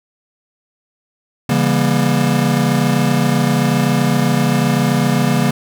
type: chord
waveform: square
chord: C# diminished seventh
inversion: none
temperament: just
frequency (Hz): 138.59 / 166.31 / 199.57 / 239.5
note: C#3 / E3 / G3 / Bb3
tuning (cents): 0 / +16 / +31 / +47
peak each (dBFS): -18 / -20 / -20 / -18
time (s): 1.49-5.51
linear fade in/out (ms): 5
effects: none